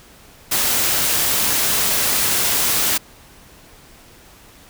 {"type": "noise", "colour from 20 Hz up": "white", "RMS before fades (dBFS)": -18, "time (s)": [0.51, 2.98], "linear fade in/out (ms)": 10, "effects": ["pink hiss -46 dBFS RMS until 4.69 s"]}